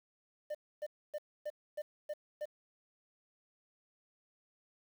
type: tone bursts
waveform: triangle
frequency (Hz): 599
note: D5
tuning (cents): +34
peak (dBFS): -34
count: 7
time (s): 0.5-2.456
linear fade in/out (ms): 10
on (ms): 48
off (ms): 270
effects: 10-bit